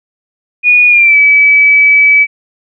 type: tone with pitch glide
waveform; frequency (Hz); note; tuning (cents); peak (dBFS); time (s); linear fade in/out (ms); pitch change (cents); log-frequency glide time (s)
sine; 2456 to 2292; D#7 to D7; -23 to -43; -3; 0.63-2.27; 50; -120; 0.88-1.17
effects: none